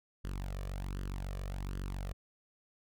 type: tone with flanger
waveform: sawtooth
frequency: 47.24 Hz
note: F#1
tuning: 37 cents sharp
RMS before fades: -39 dBFS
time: 0.24-2.13 s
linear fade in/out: 10 ms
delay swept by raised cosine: 0.63 to 1.73 ms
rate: 1.3 Hz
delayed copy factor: +0.65
effects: none